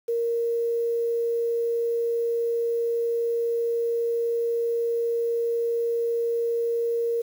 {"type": "tone with quantisation", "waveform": "sine", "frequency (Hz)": 466.2, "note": "A#4", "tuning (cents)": 0, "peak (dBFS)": -22, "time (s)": [0.08, 7.22], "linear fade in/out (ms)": 10, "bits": 8, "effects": []}